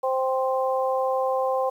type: harmonic tone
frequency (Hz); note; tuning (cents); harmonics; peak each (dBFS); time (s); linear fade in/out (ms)
261.7; C4; 0; 2 / 3 / 4; -23 / -27 / -29; 0.03-1.7; 10
effects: 9-bit